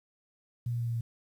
sine tone with pitch steps, 119.8 / 118.84 / 117.88 / 116.93 / 115.99 Hz, A#2 / A#2 / A#2 / A#2 / A#2, +48 / +34 / +20 / +6 / -8 cents, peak -29 dBFS, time 0.66-1.01 s, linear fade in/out 5 ms, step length 70 ms, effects 10-bit

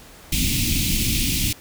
pink band-stop noise, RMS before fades -21 dBFS, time 0.32-1.53 s, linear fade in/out 5 ms, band 310 to 2300 Hz, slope 48 dB/octave, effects pink hiss -45 dBFS RMS until 1.6 s

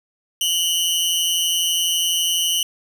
sawtooth tone pair together, 2888 / 3060 Hz, F#7 / G7, -43 / -42 cents, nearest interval minor second, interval 101 cents, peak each -18 / -17 dBFS, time 0.41-2.63 s, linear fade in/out 2 ms, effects none

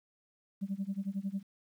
sine tone with tremolo, 196 Hz, G3, in tune, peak -29 dBFS, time 0.61-1.43 s, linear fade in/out 20 ms, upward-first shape sine, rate 11 Hz, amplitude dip 95%, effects tanh soft clip ceiling -27 dBFS + 11-bit

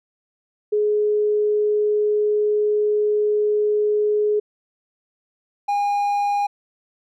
sine / triangle tone pair in turn, 420.2 / 814.1 Hz, G#4 / G#5, +20 / -35 cents, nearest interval major seventh, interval 1145 cents, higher second, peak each -16 dBFS, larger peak neither, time 0.72-4.4 / 5.68-6.47 s, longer first, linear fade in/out 10 ms, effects none

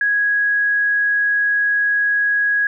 sine tone, 1660 Hz, G#6, 1 cent flat, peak -14 dBFS, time 0.01-2.67 s, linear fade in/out 2 ms, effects none

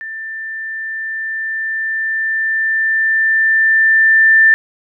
sine tone with level ramp, 1780 Hz, A6, 20 cents sharp, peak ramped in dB -24 to -5 dBFS, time 0.01-4.54 s, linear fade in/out 0 ms, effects none

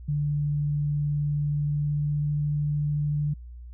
sine tone with pitch glide, 146.83 to 147.77 Hz, D3 to D3, 0 to +11 cents, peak -23 dBFS, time 0.08-3.34 s, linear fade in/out 10 ms, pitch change +11 cents, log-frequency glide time 1.63-2.32 s, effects added 60 Hz sine -39 dBFS peak until 3.73 s

